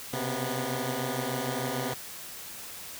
10% pulse tone cluster, 127.2 / 133.8 / 244 Hz, C3 / C3 / B3, -48 / +39 / -21 cents, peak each -26 dBFS, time 0.13-1.94 s, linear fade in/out 5 ms, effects white hiss -42 dBFS RMS until 2.99 s

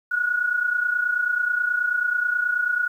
sine tone pair together, 1432.7 / 1462 Hz, F6 / F#6, +44 / -21 cents, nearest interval unison, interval 35 cents, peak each -26 / -21 dBFS, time 0.11-2.88 s, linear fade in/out 10 ms, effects 9-bit

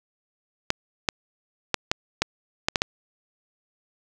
clicks, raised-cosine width 0.2 ms, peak -3 dBFS, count 8, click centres 0.704 / 1.088 / 1.743 / 1.915 / 2.22 / 2.685 / 2.758 / 2.819 s, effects none

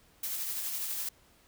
blue noise with tremolo, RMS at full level -34 dBFS, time 0.23-1.09 s, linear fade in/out 5 ms, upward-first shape sine, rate 12 Hz, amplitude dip 30%, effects pink hiss -63 dBFS RMS until 1.47 s

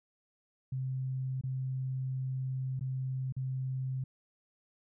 sine tone with dropouts, 130.81 Hz, C3, in tune, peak -32 dBFS, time 0.72-4.04 s, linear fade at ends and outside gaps 5 ms, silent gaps 1.412-1.436 / 2.795-2.809 / 3.324-3.365 s, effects none

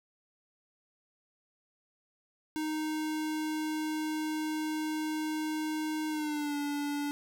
square tone with pitch glide, 310 to 289.2 Hz, D#4 to D4, -6 to -27 cents, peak -32 dBFS, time 2.56-7.11 s, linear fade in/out 0 ms, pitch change -121 cents, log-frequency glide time 6.09-6.56 s, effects none

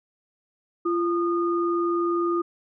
sine tone pair together, 343.6 / 1224.5 Hz, F4 / D#6, -28 / -28 cents, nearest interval octave + minor seventh, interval 2200 cents, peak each -22 / -27 dBFS, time 0.85-2.42 s, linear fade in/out 10 ms, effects none

